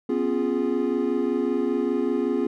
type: chord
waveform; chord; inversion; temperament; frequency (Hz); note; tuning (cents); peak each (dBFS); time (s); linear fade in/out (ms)
triangle; C# dominant seventh; third; equal with one note detuned; 246.9 / 272.1 / 349.2 / 415.3; B3 / C#4 / E#4 / G#4; 0 / -32 / 0 / 0; -25; 0.09-2.47; 5
effects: none